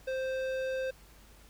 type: tone with tanh clipping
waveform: sine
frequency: 523.3 Hz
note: C5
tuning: in tune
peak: -33 dBFS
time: 0.07-0.91 s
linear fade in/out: 10 ms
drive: 15 dB
effects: added 50 Hz sine -56 dBFS peak until 1.49 s + pink hiss -59 dBFS RMS until 1.49 s